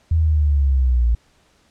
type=linear sweep; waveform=sine; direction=down; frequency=82.41 to 56.5 Hz; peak=-13 dBFS; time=0.11-1.15 s; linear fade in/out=5 ms; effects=pink hiss -58 dBFS RMS until 1.7 s + low-pass 8000 Hz 12 dB/octave